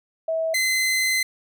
sine / sawtooth tone pair in turn, 648 / 2053 Hz, E5 / C7, -30 / -33 cents, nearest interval octave + minor sixth, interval 1997 cents, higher second, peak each -21 / -16 dBFS, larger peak second, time 0.28-0.54 / 0.54-1.23 s, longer second, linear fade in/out 5 ms, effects none

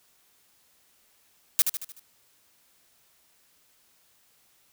blue noise with echo, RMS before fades -19 dBFS, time 1.59-1.62 s, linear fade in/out 0 ms, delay 75 ms, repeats 5, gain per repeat -6 dB, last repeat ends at 1.995 s, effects white hiss -64 dBFS RMS until 4.72 s

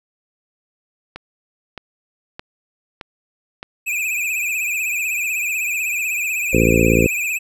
click train, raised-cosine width 0.3 ms, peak -15 dBFS, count 5, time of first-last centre 1.16-3.629 s, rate 1.62 Hz
square tone with vibrato, 2489 Hz, D#7, in tune, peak -20 dBFS, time 3.86-7.39 s, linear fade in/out 20 ms, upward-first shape triangle, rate 16 Hz, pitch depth 110 cents each way
harmonic tone, 56.6 Hz, A1, 50 cents sharp, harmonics 1 / 2 / 3 / 4 / 5 / 6 / 7 / 8 / 9, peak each -21 / -21 / -21 / -21 / -21 / -21 / -21 / -21 / -21 dBFS, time 6.53-7.07 s, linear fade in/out 5 ms
effects none

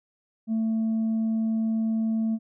sine tone with tanh clipping, 222.7 Hz, A3, 21 cents sharp, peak -23 dBFS, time 0.47-2.39 s, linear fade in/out 50 ms, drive 1 dB, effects none

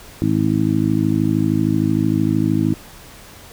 harmonic tone, 53.1 Hz, G#1, 39 cents sharp, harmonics 2 / 3 / 4 / 5 / 6, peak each -22 / -21 / -22 / -20 / -20 dBFS, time 0.22-2.74 s, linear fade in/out 0 ms, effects pink hiss -41 dBFS RMS until 3.52 s

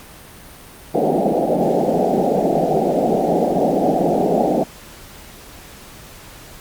white band-pass noise, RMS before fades -17 dBFS, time 0.94-4.64 s, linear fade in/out 10 ms, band 150 to 790 Hz, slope 96 dB/octave, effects pink hiss -40 dBFS RMS until 6.6 s + Opus 48 kbps

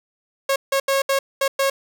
sawtooth tone bursts at uneven times, 546 Hz, C#5, 26 cents flat, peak -13 dBFS, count 6, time 0.49-0.56 / 0.72-0.8 / 0.88-1.02 / 1.09-1.19 / 1.41-1.48 / 1.59-1.7 s, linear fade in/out 5 ms, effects none

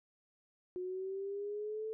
sine linear sweep, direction up, 360.5 to 441.8 Hz, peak -37 dBFS, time 0.76-1.93 s, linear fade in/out 0 ms, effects none

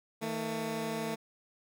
15% pulse tone pair together, 160 / 223.8 Hz, D#3 / A3, +49 / +30 cents, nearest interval tritone, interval 581 cents, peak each -33 / -28 dBFS, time 0.21-1.16 s, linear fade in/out 20 ms, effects none

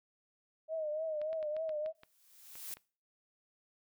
sine tone with vibrato, 622.3 Hz, D#5, in tune, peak -34 dBFS, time 0.68-1.93 s, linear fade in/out 50 ms, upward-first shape triangle, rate 3.4 Hz, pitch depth 83 cents each way
clicks, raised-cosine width 0.3 ms, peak -36 dBFS, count 10, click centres 1.216 / 1.33 / 1.428 / 1.566 / 1.693 / 1.861 / 2.034 / 2.555 / 2.713 / 2.77 s
blue noise with exponential growth, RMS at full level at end -41 dBFS, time 1.95-2.74 s, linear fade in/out 0 ms, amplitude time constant 170 ms
effects noise-tail reverb RT60 0.4 s tail -23 dB re dry

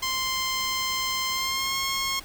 10% pulse tone with pitch glide, 1046 to 1080.4 Hz, C6 to C#6, -1 to -45 cents, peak -17 dBFS, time 0.02-2.2 s, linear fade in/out 10 ms, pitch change +56 cents, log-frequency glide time 1.3-1.77 s, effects pink hiss -45 dBFS RMS until 2.24 s

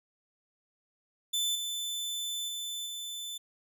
sawtooth tone with level steps, 3520 Hz, A7, in tune, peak -25 / -30 / -32 / -34 dBFS, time 1.33-3.38 s, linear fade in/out 10 ms, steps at 1.55 / 2.48 / 2.86 s, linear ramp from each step 5 ms, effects none

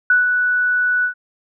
sine tone with ADSR envelope, 1480 Hz, F#6, in tune, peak -9 dBFS, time 0.1-1.14 s, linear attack 3 ms, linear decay 150 ms, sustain -5 dB, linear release 98 ms, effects none

